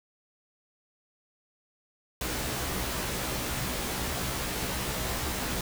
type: noise with comb filter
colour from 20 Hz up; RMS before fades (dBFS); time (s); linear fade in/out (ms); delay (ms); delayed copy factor
pink; -32; 2.21-5.61; 2; 16; +0.8
effects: none